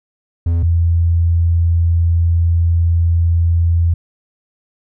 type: tone pair in turn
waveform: triangle / sine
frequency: 84.4 / 84.4 Hz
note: E2 / E2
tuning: +41 / +41 cents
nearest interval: unison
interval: 0 cents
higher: neither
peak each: -10 dBFS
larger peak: neither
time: 0.46-0.63 / 0.63-3.94 s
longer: second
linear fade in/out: 5 ms
effects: none